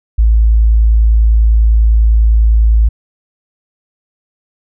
sine tone, 55 Hz, A1, in tune, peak -5 dBFS, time 0.18-2.89 s, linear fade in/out 10 ms, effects none

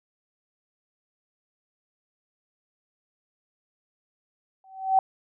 sine tone with exponential growth, 765 Hz, G5, 42 cents flat, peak -13 dBFS, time 4.64-4.99 s, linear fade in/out 2 ms, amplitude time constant 74 ms, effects none

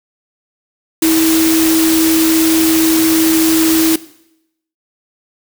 sine tone in noise, 322.8 Hz, E4, 36 cents flat, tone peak -9 dBFS, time 1.02-3.96 s, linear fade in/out 5 ms, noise white, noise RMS -17 dBFS, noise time 1.02-3.96 s, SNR +5 dB, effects noise-tail reverb RT60 0.8 s tail -18 dB re dry

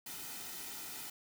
white noise with comb filter, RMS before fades -45 dBFS, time 0.06-1.1 s, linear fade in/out 5 ms, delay 1.8 ms, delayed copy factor -0.6, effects none

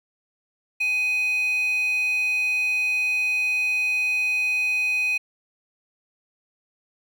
square tone with high-pass filter, 834 Hz, G#5, 7 cents sharp, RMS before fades -23 dBFS, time 0.8-5.18 s, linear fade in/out 10 ms, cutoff 2500 Hz, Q 10, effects none

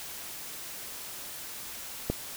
click, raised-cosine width 2 ms, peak -13 dBFS, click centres 2.1 s, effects white hiss -41 dBFS RMS until 2.36 s

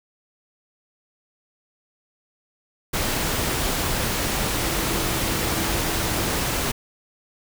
sine tone in noise, 329.6 Hz, E4, in tune, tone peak -33 dBFS, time 4.59-6.24 s, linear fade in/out 10 ms, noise pink, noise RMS -24 dBFS, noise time 2.93-6.72 s, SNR -12 dB, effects none

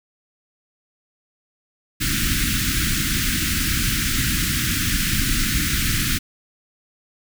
pink band-stop noise, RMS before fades -21 dBFS, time 2-6.19 s, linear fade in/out 20 ms, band 310 to 1400 Hz, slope 48 dB/octave, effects none

